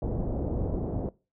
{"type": "low-pass noise", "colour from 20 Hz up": "pink", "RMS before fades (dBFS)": -30, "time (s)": [0.02, 1.09], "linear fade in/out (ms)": 2, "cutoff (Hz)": 610, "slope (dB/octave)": 24, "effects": ["noise-tail reverb RT60 0.3 s tail -21 dB re dry"]}